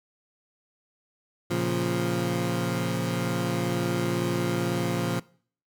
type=chord; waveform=20% pulse; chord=Bb minor; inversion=none; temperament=equal; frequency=116.54 / 138.59 / 174.61 Hz; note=Bb2 / Db3 / F3; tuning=0 / 0 / 0 cents; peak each=-25 / -27 / -23 dBFS; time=1.5-5.2 s; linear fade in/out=10 ms; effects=noise-tail reverb RT60 0.5 s tail -22 dB re dry